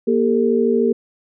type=tone cluster; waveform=sine; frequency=236.4 / 399 / 452.3 Hz; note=A#3 / G4 / A4; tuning=+24 / +31 / +48 cents; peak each=-18 dBFS; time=0.07-0.93 s; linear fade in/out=10 ms; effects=none